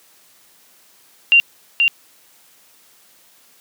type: tone with echo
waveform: sine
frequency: 2773 Hz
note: F7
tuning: 13 cents flat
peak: -7 dBFS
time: 1.32-1.4 s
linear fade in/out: 0 ms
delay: 480 ms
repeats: 1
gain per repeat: -4 dB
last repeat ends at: 1.88 s
effects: white hiss -52 dBFS RMS until 3.6 s + high-pass 150 Hz 12 dB/octave